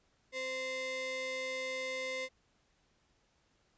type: ring-modulated tone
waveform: 45% pulse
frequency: 781 Hz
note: G5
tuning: 7 cents flat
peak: -33 dBFS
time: 0.32-2.29 s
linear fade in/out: 50 ms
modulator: 1300 Hz
effects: pink hiss -73 dBFS RMS until 3.77 s + resampled to 16000 Hz